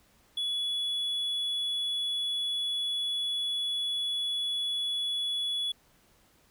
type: tone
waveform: triangle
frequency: 3400 Hz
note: G#7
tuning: 40 cents sharp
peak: -27 dBFS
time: 0.37-5.72 s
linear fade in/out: 5 ms
effects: pink hiss -64 dBFS RMS until 6.5 s